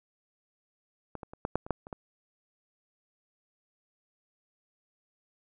clicks, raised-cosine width 1 ms, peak -24 / -26 / -30 / -16 / -12 / -28 / -13 / -30 / -23 dBFS, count 9, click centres 1.153 / 1.232 / 1.335 / 1.451 / 1.556 / 1.665 / 1.707 / 1.869 / 1.928 s, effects none

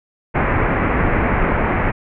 pink low-pass noise, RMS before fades -17 dBFS, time 0.34-1.92 s, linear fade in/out 20 ms, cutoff 2300 Hz, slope 48 dB/octave, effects none

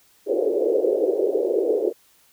white band-pass noise, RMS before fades -21 dBFS, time 0.26-1.93 s, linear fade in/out 50 ms, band 360 to 510 Hz, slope 48 dB/octave, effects white hiss -58 dBFS RMS until 2.32 s

